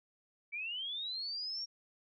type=linear sweep; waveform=sine; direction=up; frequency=2272 to 5610 Hz; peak=-37 dBFS; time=0.52-1.66 s; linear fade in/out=20 ms; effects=none